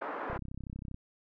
white band-pass noise, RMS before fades -38 dBFS, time 0.01-0.38 s, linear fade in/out 10 ms, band 280 to 1400 Hz, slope 24 dB/octave
click train, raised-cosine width 5 ms, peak -29 dBFS, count 22, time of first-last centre 0.3-0.944 s, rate 32.6 Hz
effects none

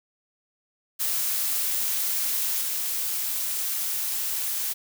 blue noise with level steps, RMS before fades -26 / -28 dBFS, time 0.99-4.74 s, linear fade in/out 20 ms, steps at 2.61 s, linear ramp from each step 5 ms, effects none

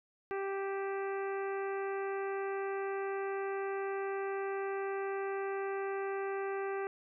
harmonic tone with a mistuned harmonic, 392 Hz, G4, in tune, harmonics 1 / 2 / 3 / 4 / 5 / 6 / 7, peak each -35 / -42 / -45 / -46 / -49 / -54 / -56 dBFS, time 0.31-6.87 s, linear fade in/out 0 ms, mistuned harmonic 7, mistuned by -52 cents, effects none

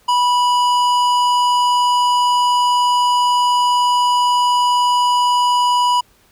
sine tone with tanh clipping, 981 Hz, B5, 12 cents flat, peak -14 dBFS, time 0.08-6.01 s, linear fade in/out 10 ms, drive 15 dB, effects pink hiss -54 dBFS RMS until 6.31 s

